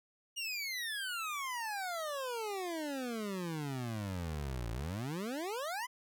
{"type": "exponential two-way sweep", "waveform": "25% pulse", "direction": "down then up", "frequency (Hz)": [2884, 55, 1044], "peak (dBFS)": -33, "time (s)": [0.36, 5.87], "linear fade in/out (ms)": 20, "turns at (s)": 4.71, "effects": []}